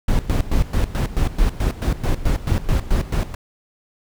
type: noise with tremolo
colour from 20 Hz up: brown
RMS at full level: -17 dBFS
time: 0.08-3.35 s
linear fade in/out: 5 ms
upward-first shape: square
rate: 4.6 Hz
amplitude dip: 80%
effects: none